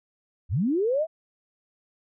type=linear sweep; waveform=sine; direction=up; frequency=61.1 to 666 Hz; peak=-21 dBFS; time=0.49-1.07 s; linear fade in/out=50 ms; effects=none